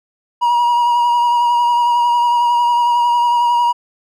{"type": "tone with vibrato", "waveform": "triangle", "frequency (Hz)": 957, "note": "A#5", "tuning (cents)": 45, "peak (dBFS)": -9, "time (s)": [0.41, 3.73], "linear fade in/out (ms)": 20, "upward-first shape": "sine", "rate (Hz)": 11, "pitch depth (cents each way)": 21, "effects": []}